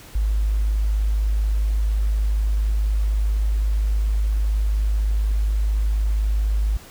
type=tone; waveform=sine; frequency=52.1 Hz; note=G#1; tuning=6 cents sharp; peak=-17 dBFS; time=0.15-6.77 s; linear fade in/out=5 ms; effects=pink hiss -44 dBFS RMS until 6.9 s